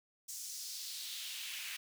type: noise with high-pass filter sweep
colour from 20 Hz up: pink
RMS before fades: -44 dBFS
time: 0.28-1.77 s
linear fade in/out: 10 ms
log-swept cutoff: 6800 to 2200 Hz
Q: 2.1
effects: none